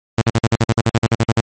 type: tone bursts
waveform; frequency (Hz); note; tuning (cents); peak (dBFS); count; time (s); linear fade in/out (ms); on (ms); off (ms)
sawtooth; 114.1; A#2; -37; -7; 15; 0.18-1.406; 5; 36; 49
effects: MP3 32 kbps